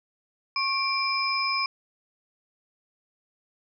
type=tone cluster; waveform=sine; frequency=1090 / 2357 / 5080 Hz; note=C#6 / D7 / D#8; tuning=-29 / +6 / +35 cents; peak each=-28 dBFS; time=0.56-1.66 s; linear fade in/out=2 ms; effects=none